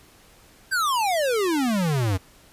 square exponential sweep, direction down, 1611 to 89.4 Hz, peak -21 dBFS, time 0.71-2.18 s, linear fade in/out 20 ms, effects pink hiss -53 dBFS RMS until 2.52 s + resampled to 32000 Hz

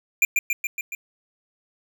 square tone with echo, 2387 Hz, D7, 28 cents sharp, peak -15 dBFS, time 0.22-0.25 s, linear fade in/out 2 ms, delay 140 ms, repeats 5, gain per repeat -3 dB, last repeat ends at 0.95 s, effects none

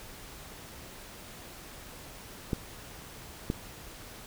clicks, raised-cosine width 3 ms, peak -15 dBFS, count 2, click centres 2.532 / 3.501 s, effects pink hiss -47 dBFS RMS until 4.26 s

